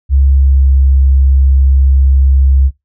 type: tone with pitch glide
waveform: sine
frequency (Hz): 68.2 to 67.3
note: C#2 to C2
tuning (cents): -28 to +49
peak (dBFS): -5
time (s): 0.09-2.71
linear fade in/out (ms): 50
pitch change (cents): -23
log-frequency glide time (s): 0.29-0.71
effects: noise-tail reverb RT60 0.2 s tail -21 dB re dry